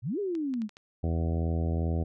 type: exponential two-way sweep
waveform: sine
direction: up then down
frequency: 100.2 to 423.5 to 202.2 Hz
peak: -28 dBFS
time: 0.02-0.69 s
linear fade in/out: 50 ms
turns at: 0.19 s
type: clicks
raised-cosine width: 0.2 ms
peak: -31 dBFS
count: 5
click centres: 0.352 / 0.539 / 0.619 / 0.693 / 0.769 s
type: harmonic tone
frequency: 82.41 Hz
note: E2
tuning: in tune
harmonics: 1 / 2 / 3 / 4 / 5 / 6 / 7 / 8 / 9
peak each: -27 / -33 / -37 / -39 / -41 / -43 / -44 / -45 / -46 dBFS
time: 1.03-2.04 s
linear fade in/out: 10 ms
effects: none